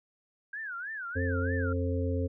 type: tone with vibrato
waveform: sine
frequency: 1569 Hz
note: G6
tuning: 1 cent sharp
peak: -35 dBFS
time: 0.53-1.73 s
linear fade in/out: 5 ms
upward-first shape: sine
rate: 3.2 Hz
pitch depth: 230 cents each way
type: harmonic tone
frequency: 88.3 Hz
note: F2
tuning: 20 cents sharp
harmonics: 1 / 3 / 5 / 6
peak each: -29 / -34 / -36 / -37 dBFS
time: 1.15-2.28 s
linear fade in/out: 20 ms
effects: none